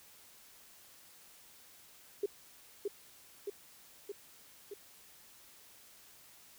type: tone with echo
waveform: sine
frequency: 404.6 Hz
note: G#4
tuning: 45 cents flat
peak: -29 dBFS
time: 2.23-2.26 s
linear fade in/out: 5 ms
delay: 620 ms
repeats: 4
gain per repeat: -3 dB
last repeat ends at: 4.74 s
effects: white hiss -59 dBFS RMS until 6.58 s